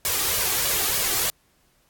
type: noise with flanger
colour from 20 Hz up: white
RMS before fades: -23 dBFS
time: 0.05-1.3 s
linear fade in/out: 0 ms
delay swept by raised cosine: 1.7 to 2.6 ms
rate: 3.2 Hz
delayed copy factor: +0.6
effects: pink hiss -63 dBFS RMS until 1.89 s + AAC 64 kbps